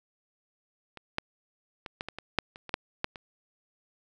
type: clicks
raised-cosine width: 0.3 ms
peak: -27 / -12 / -22 / -17 / -20 / -22 / -7 / -28 / -25 / -10 / -11 / -25 dBFS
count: 12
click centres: 0.973 / 1.184 / 1.862 / 2.009 / 2.086 / 2.186 / 2.387 / 2.559 / 2.693 / 2.741 / 3.044 / 3.158 s
effects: none